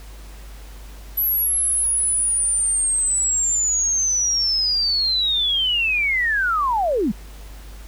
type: linear sweep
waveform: sine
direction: down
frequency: 11840 to 174.61 Hz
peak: -17 dBFS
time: 1.17-7.12 s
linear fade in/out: 10 ms
effects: added 50 Hz sine -36 dBFS peak until 7.87 s + pink hiss -46 dBFS RMS until 7.87 s